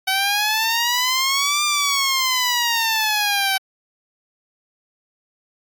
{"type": "exponential two-way sweep", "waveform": "10% pulse", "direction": "up then down", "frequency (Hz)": [756, 1199, 764], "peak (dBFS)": -9, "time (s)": [0.07, 3.58], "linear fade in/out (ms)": 10, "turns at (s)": 1.64, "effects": ["AAC 64 kbps"]}